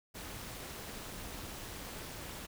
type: noise with amplitude modulation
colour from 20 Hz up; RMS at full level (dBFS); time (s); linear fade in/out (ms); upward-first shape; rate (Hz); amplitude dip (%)
pink; -42; 0.14-2.47; 20; sine; 234; 65
effects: none